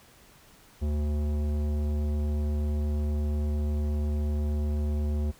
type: tone with tanh clipping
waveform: sine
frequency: 74.3 Hz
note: D2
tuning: 21 cents sharp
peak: -27 dBFS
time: 0.81-5.32 s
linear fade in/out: 20 ms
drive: 15 dB
effects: pink hiss -56 dBFS RMS until 5.39 s